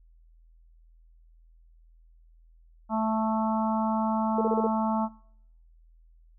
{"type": "harmonic tone", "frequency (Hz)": 220, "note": "A3", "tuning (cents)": 0, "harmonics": [1, 3, 4, 5, 6], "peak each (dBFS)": [-27, -32, -29, -35, -39], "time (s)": [2.89, 5.09], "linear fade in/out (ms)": 50}
{"type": "tone bursts", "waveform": "sine", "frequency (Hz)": 451.6, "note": "A4", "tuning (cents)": 45, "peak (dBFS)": -23, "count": 5, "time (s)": [4.38, 4.669], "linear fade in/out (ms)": 5, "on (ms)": 33, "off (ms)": 31}
{"effects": ["noise-tail reverb RT60 0.7 s tail -25 dB re dry", "added 41 Hz sine -54 dBFS peak until 6.38 s"]}